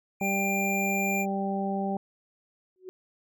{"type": "tone", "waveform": "square", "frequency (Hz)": 2384, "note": "D7", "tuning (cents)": 25, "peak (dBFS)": -29, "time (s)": [0.2, 1.26], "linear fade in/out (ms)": 50}
{"type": "harmonic tone", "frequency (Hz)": 196, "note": "G3", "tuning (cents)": 0, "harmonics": [1, 2, 3, 4], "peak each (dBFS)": [-29, -35, -36, -32], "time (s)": [0.21, 1.97], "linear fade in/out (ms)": 2}
{"type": "tone with exponential growth", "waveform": "sine", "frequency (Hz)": 370.9, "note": "F#4", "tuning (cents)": 4, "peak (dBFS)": -34, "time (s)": [2.76, 2.89], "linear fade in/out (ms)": 0, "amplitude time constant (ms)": 28}
{"effects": []}